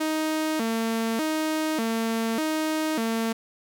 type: tone with vibrato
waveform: sawtooth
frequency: 266 Hz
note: C4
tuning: 29 cents sharp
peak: -20 dBFS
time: 0-3.33 s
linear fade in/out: 10 ms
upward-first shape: square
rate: 0.84 Hz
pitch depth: 280 cents each way
effects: none